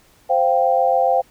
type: chord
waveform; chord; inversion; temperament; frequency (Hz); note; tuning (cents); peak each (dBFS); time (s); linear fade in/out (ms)
sine; C suspended fourth; none; just; 523.3 / 697.7 / 784.9; C5 / F5 / G5; 0 / -2 / +2; -18; 0.29-1.22; 20
effects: pink hiss -54 dBFS RMS until 1.3 s